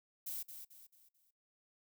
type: noise with echo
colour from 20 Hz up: violet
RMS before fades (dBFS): -42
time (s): 0.26-0.43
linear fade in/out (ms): 10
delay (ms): 220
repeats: 4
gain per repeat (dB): -8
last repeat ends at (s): 1.31
effects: noise-tail reverb RT60 0.2 s tail -22 dB re dry